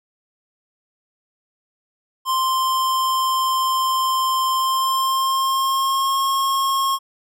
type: tone with pitch glide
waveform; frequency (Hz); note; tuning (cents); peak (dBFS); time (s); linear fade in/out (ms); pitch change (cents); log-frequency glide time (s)
square; 1046.5 to 1082.8; C6 to C#6; 0 to -41; -18; 2.25-6.99; 50; +59; 4.52-6.26
effects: none